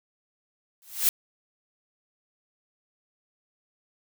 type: noise with exponential growth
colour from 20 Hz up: blue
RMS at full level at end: -18 dBFS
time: 0.82-1.09 s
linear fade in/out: 1 ms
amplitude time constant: 57 ms
effects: none